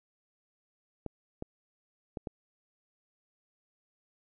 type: clicks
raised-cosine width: 2 ms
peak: -23 dBFS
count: 4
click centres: 1.063 / 1.424 / 2.172 / 2.272 s
effects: none